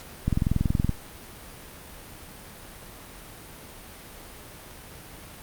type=click train; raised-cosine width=5 ms; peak=-10 dBFS; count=14; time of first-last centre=0.28-0.893 s; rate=21.2 Hz; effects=pink hiss -44 dBFS RMS until 5.42 s + Opus 48 kbps